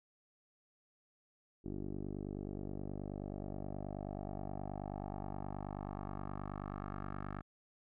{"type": "tone with low-pass filter sweep", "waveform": "10% pulse", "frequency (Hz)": 49.42, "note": "G1", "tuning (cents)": 15, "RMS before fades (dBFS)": -43, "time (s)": [1.64, 7.42], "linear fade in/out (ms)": 20, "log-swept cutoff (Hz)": [370, 1400], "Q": 2.8, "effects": []}